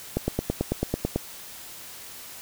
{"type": "click train", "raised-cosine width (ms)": 2, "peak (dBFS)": -10, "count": 10, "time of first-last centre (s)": [0.17, 1.16], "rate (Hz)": 9.09, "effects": ["white hiss -42 dBFS RMS until 2.41 s"]}